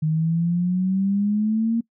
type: exponential sweep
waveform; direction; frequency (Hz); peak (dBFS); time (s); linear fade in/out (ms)
sine; up; 154 to 232.8; -18; 0.02-1.81; 10
effects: noise-tail reverb RT60 0.1 s tail -23 dB re dry